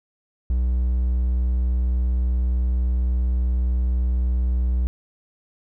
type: tone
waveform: triangle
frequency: 61.74 Hz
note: B1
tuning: in tune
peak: -16 dBFS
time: 0.5-4.87 s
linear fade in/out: 0 ms
effects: none